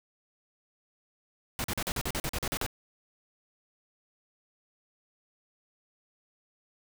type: noise bursts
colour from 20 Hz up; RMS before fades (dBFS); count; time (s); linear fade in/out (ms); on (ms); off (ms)
pink; -32; 12; 1.59-2.664; 0; 51; 42
type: click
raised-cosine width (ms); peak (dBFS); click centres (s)
0.3; -15; 2.614
effects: none